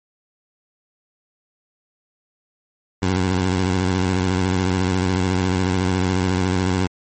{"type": "tone with vibrato", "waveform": "15% pulse", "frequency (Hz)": 92.5, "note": "F#2", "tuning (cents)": 0, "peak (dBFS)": -11, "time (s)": [3.02, 6.87], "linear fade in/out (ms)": 5, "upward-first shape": "square", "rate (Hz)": 14, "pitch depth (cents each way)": 49, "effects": ["MP3 32 kbps"]}